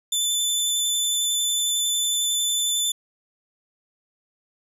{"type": "tone with vibrato", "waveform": "20% pulse", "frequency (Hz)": 3520, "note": "A7", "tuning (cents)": 0, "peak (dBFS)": -15, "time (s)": [0.12, 2.92], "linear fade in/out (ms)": 5, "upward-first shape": "sine", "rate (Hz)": 11, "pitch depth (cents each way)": 13, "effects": []}